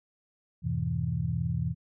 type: tone cluster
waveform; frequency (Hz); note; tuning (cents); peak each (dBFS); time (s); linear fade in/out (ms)
sine; 82.8 / 101.9 / 125.7 / 163.4; E2 / G#2 / B2 / E3; +8 / -32 / +31 / -15; -35 / -35 / -31 / -31; 0.62-1.75; 50
effects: none